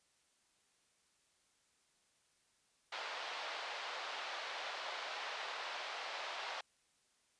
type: band-pass noise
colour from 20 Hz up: pink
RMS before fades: -44 dBFS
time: 2.92-6.61 s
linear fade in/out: 5 ms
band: 600 to 4500 Hz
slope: 24 dB/octave
effects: white hiss -75 dBFS RMS until 7.39 s + resampled to 22050 Hz